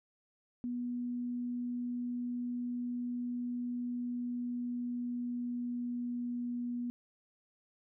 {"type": "tone with pitch glide", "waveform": "sine", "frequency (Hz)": [243.8, 242.1], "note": ["B3", "B3"], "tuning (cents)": [-22, -34], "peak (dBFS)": -34, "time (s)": [0.64, 6.9], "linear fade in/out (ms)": 0, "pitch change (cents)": -12, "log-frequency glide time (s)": [3.8, 6.72], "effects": []}